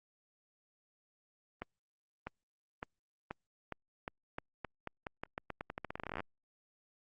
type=accelerating click train; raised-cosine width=0.5 ms; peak=-24 dBFS; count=30; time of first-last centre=1.62-6.204 s; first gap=650 ms; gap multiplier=0.86; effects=Opus 24 kbps